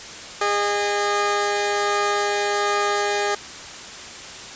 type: tone pair together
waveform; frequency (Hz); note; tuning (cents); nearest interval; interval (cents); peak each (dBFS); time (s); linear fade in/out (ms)
15% pulse; 408.9 / 612.7; G#4 / D#5; -27 / -27; perfect fifth; 700; -14 / -20; 0.41-3.35; 5
effects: white hiss -36 dBFS RMS until 4.55 s + resampled to 16000 Hz